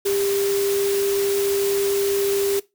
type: tone in noise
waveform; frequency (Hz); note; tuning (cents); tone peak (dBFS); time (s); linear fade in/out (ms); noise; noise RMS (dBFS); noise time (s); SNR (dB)
sine; 398.3; G4; +28; -19; 0.05-2.6; 10; white; -29; 0.05-2.6; +7
effects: noise-tail reverb RT60 0.2 s tail -19 dB re dry